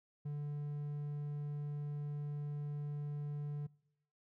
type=tone; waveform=triangle; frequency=146.4 Hz; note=D3; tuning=5 cents flat; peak=-36 dBFS; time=0.25-3.67 s; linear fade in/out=10 ms; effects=noise-tail reverb RT60 0.9 s tail -25 dB re dry